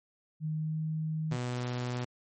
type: tone with pitch glide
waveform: sine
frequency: 155.56 to 157.19 Hz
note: D#3 to D#3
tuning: 0 to +18 cents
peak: -30 dBFS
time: 0.4-1.38 s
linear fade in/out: 50 ms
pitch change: +18 cents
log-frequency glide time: 0.56-0.78 s
type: tone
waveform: sawtooth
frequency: 123.4 Hz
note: B2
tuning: 1 cent flat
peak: -28 dBFS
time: 1.31-2.05 s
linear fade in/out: 10 ms
effects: MP3 32 kbps